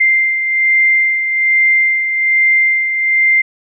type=beating tone pair; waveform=sine; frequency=2093 / 2094.2 Hz; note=C7 / C7; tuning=0 / +1 cents; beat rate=1.2 Hz; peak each=-10 / -19 dBFS; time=0-3.42 s; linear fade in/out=10 ms; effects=none